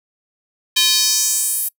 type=tone with high-pass filter sweep; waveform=square; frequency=346.3 Hz; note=F4; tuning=15 cents flat; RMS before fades=-17 dBFS; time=0.76-1.69 s; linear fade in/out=10 ms; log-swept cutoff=3300 to 12000 Hz; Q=2.3; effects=noise-tail reverb RT60 0.1 s tail -25 dB re dry